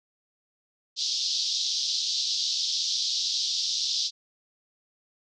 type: band-pass noise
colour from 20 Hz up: white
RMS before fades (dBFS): -28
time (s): 0.96-4.11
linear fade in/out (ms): 50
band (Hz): 3500 to 5600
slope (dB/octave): 48
effects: none